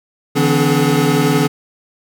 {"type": "tone cluster", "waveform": "square", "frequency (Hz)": [145.5, 164.3, 253, 290.8, 425.6], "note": ["D3", "E3", "B3", "D4", "G#4"], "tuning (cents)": [-16, -5, 42, -17, 42], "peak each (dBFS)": -19, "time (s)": [0.35, 1.48], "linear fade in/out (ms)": 20, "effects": []}